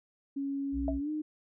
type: tone with pitch glide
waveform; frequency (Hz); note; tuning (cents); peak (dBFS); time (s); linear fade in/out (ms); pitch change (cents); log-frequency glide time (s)
sine; 277.2 to 305.8; C#4 to D#4; 0 to -30; -31; 0.36-1.22; 10; +170; 0.99-1.1
type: tone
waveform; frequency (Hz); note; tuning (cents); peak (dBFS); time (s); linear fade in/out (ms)
sine; 61.74; B1; 0; -34; 0.72-1.01; 50
type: tone with exponential decay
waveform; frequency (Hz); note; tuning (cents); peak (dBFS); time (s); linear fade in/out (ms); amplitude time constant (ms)
sine; 646; E5; -35; -27; 0.88-0.98; 2; 20
effects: none